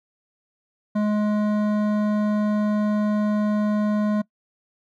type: tone with hard clipping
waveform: triangle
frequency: 210.1 Hz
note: G#3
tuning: 20 cents sharp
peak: -21 dBFS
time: 0.95-4.22 s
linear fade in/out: 10 ms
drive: 16 dB
effects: noise-tail reverb RT60 0.1 s tail -22 dB re dry